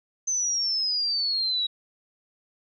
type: exponential sweep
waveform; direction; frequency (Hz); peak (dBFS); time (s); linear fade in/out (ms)
sine; down; 6210 to 3844; -23; 0.27-1.67; 10
effects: none